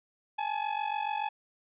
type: ring-modulated tone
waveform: 45% pulse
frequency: 849 Hz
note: G#5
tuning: 38 cents sharp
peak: -27 dBFS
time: 0.38-1.29 s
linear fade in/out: 10 ms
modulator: 23.5 Hz
effects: resampled to 8000 Hz